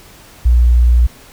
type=tone; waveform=sine; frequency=59.9 Hz; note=A#1; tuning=48 cents sharp; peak=-6 dBFS; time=0.45-1.07 s; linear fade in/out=10 ms; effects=pink hiss -41 dBFS RMS until 1.32 s